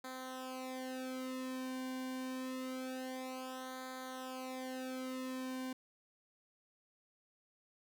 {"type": "tone with flanger", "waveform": "sawtooth", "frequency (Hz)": 258.4, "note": "C4", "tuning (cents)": -21, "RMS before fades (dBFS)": -43, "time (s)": [0.04, 5.73], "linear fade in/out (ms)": 5, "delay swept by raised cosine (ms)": [0.36, 1.56], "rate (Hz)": 0.26, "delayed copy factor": -0.9, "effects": []}